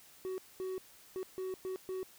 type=tone bursts at uneven times; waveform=triangle; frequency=374.8 Hz; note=F#4; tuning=22 cents sharp; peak=-34 dBFS; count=6; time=0.25-0.38 / 0.6-0.78 / 1.16-1.23 / 1.38-1.54 / 1.65-1.76 / 1.89-2.03 s; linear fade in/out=0 ms; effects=white hiss -59 dBFS RMS until 2.18 s